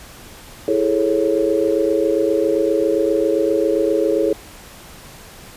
sine chord, A major seventh, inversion second, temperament just, 330 / 412.5 / 440 / 550 Hz, E4 / G#4 / A4 / C#5, +2 / -12 / 0 / -14 cents, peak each -20 dBFS, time 0.68-4.33 s, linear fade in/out 2 ms, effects pink hiss -40 dBFS RMS until 5.56 s + resampled to 32000 Hz

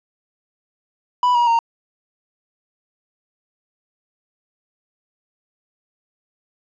triangle tone with pitch steps, 987.8 / 955.8 / 924.8 Hz, B5 / A#5 / A#5, 0 / +43 / -14 cents, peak -11 dBFS, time 1.23-1.59 s, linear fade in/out 2 ms, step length 120 ms, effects resampled to 16000 Hz + 8-bit

